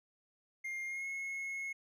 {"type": "tone with pitch glide", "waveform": "triangle", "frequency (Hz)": [2118, 2174], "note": ["C7", "C#7"], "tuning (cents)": [21, -34], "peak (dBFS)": -36, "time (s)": [0.64, 1.73], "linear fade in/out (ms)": 10, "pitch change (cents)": 45, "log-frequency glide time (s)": [0.86, 1.07], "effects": []}